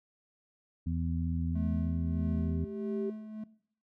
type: harmonic tone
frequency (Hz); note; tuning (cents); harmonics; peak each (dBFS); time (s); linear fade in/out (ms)
83.2; E2; +17; 1 / 2 / 3; -32 / -35 / -37; 0.86-2.65; 10
type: tone with exponential growth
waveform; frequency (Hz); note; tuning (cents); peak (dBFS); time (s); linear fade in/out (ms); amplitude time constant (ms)
sine; 392; G4; 0; -31; 1.39-3.1; 5; 370
type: tone with tremolo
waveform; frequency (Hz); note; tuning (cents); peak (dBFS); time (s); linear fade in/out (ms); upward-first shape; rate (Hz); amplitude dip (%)
triangle; 216; A3; -32; -30; 1.55-3.44; 5; sine; 1.6; 65
effects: noise-tail reverb RT60 0.6 s tail -20 dB re dry